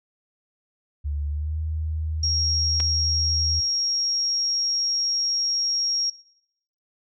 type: tone with pitch glide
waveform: sine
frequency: 72.8 to 78.48 Hz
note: D2 to D#2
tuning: -15 to +15 cents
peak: -24 dBFS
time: 1.04-3.61 s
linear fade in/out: 20 ms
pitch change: +130 cents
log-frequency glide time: 1.28-1.58 s
type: tone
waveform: sine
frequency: 5588 Hz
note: F8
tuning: in tune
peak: -21 dBFS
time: 2.23-6.1 s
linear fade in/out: 5 ms
type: clicks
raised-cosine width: 0.2 ms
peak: -15 dBFS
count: 2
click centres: 2.8 / 2.804 s
effects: noise-tail reverb RT60 0.8 s tail -21 dB re dry